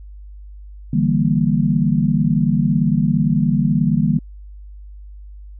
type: chord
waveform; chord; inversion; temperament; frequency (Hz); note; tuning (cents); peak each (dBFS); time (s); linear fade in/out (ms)
sine; E half-diminished seventh; third; equal; 146.83 / 164.81 / 196 / 233.1; D3 / E3 / G3 / Bb3; 0 / 0 / 0 / 0; -19; 0.93-4.19; 5
effects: added 50 Hz sine -34 dBFS peak until 5.59 s